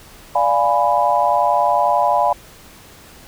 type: chord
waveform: sine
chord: D diminished seventh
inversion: none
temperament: equal with one note detuned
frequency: 587.3 / 698.5 / 830.6 / 991.2 Hz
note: D5 / F5 / Ab5 / Cb6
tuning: 0 / 0 / 0 / +6 cents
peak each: -20 / -18 / -18 / -18 dBFS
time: 0.35-2.33 s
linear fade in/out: 5 ms
effects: pink hiss -43 dBFS RMS until 3.27 s